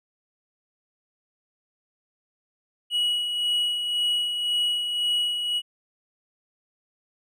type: tone with tremolo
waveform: triangle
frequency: 2917 Hz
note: F#7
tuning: 25 cents flat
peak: -19 dBFS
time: 2.9-5.62 s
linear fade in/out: 50 ms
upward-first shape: sine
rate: 1.9 Hz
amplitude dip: 45%
effects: none